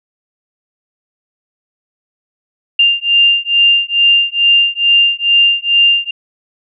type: beating tone pair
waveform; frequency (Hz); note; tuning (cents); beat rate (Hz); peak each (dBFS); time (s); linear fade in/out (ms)
sine; 2794 / 2796.3; F7 / F7; 0 / +2; 2.3; -11; 2.79-6.11; 5
effects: none